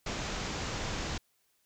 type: low-pass noise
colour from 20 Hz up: pink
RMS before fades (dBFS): -36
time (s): 0.06-1.18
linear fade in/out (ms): 5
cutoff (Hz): 7400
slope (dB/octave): 96
effects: white hiss -73 dBFS RMS until 1.65 s